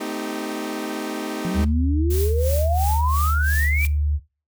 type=chord; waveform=sawtooth; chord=A half-diminished seventh; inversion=none; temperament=equal with one note detuned; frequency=220 / 256.4 / 311.1 / 392 Hz; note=A3 / C4 / Eb4 / G4; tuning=0 / -35 / 0 / 0 cents; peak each=-29 / -29 / -26 / -29 dBFS; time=0-1.65 s; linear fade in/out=10 ms
type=exponential sweep; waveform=sine; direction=up; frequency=171.9 to 2387 Hz; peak=-22 dBFS; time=1.45-3.85 s; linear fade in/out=0 ms
type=tone with pitch glide; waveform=sine; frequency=76.3 to 73.87 Hz; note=D#2 to D2; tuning=-33 to +11 cents; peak=-18 dBFS; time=1.54-4.2 s; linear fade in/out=50 ms; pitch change=-56 cents; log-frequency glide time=2.43-3.3 s
type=noise with tremolo; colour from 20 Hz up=blue; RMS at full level=-30 dBFS; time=2.1-3.87 s; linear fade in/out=5 ms; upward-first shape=sine; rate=2.9 Hz; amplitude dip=85%
effects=noise-tail reverb RT60 0.3 s tail -17 dB re dry